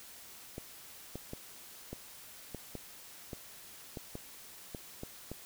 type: clicks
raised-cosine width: 2 ms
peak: -27 dBFS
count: 12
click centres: 0.581 / 1.156 / 1.334 / 1.93 / 2.547 / 2.753 / 3.332 / 3.972 / 4.154 / 4.748 / 5.034 / 5.316 s
effects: white hiss -52 dBFS RMS until 5.45 s